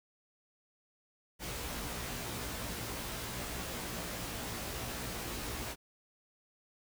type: noise with comb filter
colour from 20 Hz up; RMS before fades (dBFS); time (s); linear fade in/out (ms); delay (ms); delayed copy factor
pink; -40; 1.39-5.76; 50; 17; +0.85
effects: none